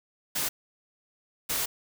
white noise bursts at uneven times, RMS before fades -29 dBFS, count 2, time 0.35-0.49 / 1.49-1.66 s, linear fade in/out 10 ms, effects none

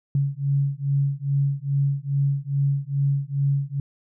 sine beating tone pair, 138.59 / 140.99 Hz, C#3 / C#3, 0 / +30 cents, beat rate 2.4 Hz, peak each -23 dBFS, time 0.15-3.8 s, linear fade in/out 2 ms, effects none

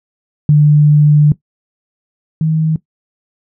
sine tone pair in turn, 148.8 / 158.15 Hz, D3 / D#3, +23 / +29 cents, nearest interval minor second, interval 106 cents, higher second, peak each -4 / -10 dBFS, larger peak first, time 0.49-1.32 / 2.41-2.76 s, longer first, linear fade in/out 2 ms, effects noise-tail reverb RT60 0.1 s tail -17 dB re dry

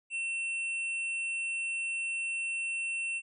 sine tone with tanh clipping, 2700 Hz, E7, 41 cents sharp, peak -33 dBFS, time 0.1-3.22 s, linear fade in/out 50 ms, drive 14 dB, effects resampled to 22050 Hz

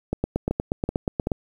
two click trains, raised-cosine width 2 ms, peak -10 / -9 dBFS, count 4 / 10, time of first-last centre 0.13-1.271 / 0.24-1.318 s, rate 2.63 / 8.35 Hz, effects 8-bit

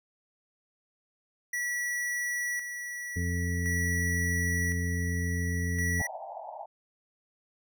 square tone with tremolo, 1943 Hz, B6, 29 cents flat, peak -30 dBFS, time 1.53-6.07 s, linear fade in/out 5 ms, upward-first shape square, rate 0.47 Hz, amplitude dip 50%
harmonic tone, 87.31 Hz, F2, in tune, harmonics 1 / 2 / 3 / 5, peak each -29 / -35 / -39 / -43 dBFS, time 3.16-6.02 s, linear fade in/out 5 ms
pink band-pass noise, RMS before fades -41 dBFS, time 5.99-6.66 s, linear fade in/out 10 ms, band 600 to 900 Hz, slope 96 dB/octave
effects none

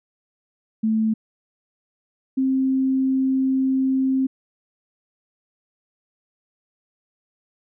sine tone pair in turn, 220 / 264.3 Hz, A3 / C4, 0 / +18 cents, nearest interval minor third, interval 318 cents, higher second, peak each -17 dBFS, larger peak neither, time 0.83-1.14 / 2.37-4.27 s, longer second, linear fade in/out 10 ms, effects none

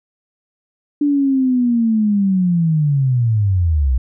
sine linear sweep, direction down, 293.7 to 59.6 Hz, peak -12 dBFS, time 1.01-3.98 s, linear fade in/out 5 ms, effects none

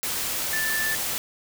sine tone in noise, 1760 Hz, A6, in tune, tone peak -25 dBFS, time 0.53-0.95 s, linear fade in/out 0 ms, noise white, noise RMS -28 dBFS, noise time 0.03-1.18 s, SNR 0 dB, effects none

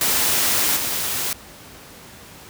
white noise with level steps, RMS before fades -19 / -24 dBFS, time 0.01-1.33 s, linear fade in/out 2 ms, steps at 0.76 s, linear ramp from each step 10 ms, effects pink hiss -42 dBFS RMS until 2.49 s + high-pass 60 Hz 12 dB/octave

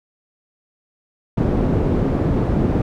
white low-pass noise, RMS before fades -18 dBFS, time 1.37-2.82 s, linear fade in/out 5 ms, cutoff 280 Hz, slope 12 dB/octave, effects none

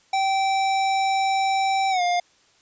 square tone with pitch glide, 775 to 706.6 Hz, G5 to F5, -20 to +20 cents, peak -20 dBFS, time 0.13-2.2 s, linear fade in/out 5 ms, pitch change -160 cents, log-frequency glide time 1.9-2.02 s, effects white hiss -59 dBFS RMS until 2.61 s + resampled to 16000 Hz

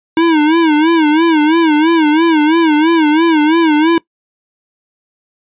square tone with vibrato, 316.6 Hz, D#4, 30 cents sharp, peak -8 dBFS, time 0.17-3.98 s, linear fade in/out 2 ms, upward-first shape sine, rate 3 Hz, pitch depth 110 cents each way, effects noise-tail reverb RT60 0.1 s tail -22 dB re dry + resampled to 8000 Hz

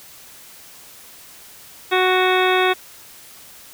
harmonic tone, 370 Hz, F#4, in tune, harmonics 1 / 2 / 3 / 4 / 5 / 6 / 7 / 9 / 10, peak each -18 / -21 / -23 / -24 / -25 / -26 / -26 / -28 / -28 dBFS, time 1.91-2.74 s, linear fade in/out 20 ms, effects white hiss -43 dBFS RMS until 3.73 s

